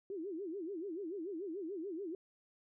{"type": "tone with vibrato", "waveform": "sine", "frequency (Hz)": 359.7, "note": "F#4", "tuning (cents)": -49, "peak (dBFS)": -39, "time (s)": [0.1, 2.15], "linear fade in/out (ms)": 2, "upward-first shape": "sine", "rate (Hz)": 6.9, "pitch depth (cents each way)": 240, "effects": []}